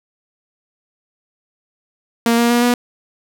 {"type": "tone with pitch steps", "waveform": "sawtooth", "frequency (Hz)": [232.7, 236.1, 239.5, 243], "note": ["A#3", "A#3", "A#3", "B3"], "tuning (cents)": [-3, 22, 47, -28], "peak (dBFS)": -8, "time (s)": [2.26, 2.74], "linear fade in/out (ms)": 2, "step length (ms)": 120, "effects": []}